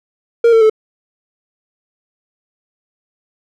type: tone with pitch steps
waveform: triangle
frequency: 466.2 / 450.8 / 436 Hz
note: A#4 / A4 / A4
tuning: 0 / +42 / -16 cents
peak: -4 dBFS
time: 0.44-0.698 s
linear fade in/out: 5 ms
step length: 86 ms
effects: none